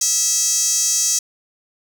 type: tone with high-pass filter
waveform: sawtooth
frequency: 650 Hz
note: E5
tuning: 24 cents flat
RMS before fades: -18 dBFS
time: 0.01-1.19 s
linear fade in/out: 5 ms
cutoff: 6300 Hz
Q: 5.2
effects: none